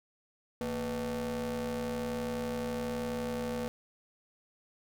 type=ring-modulated tone; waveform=40% pulse; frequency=130.81 Hz; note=C3; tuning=in tune; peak=-29 dBFS; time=0.61-3.68 s; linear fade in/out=0 ms; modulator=363 Hz; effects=none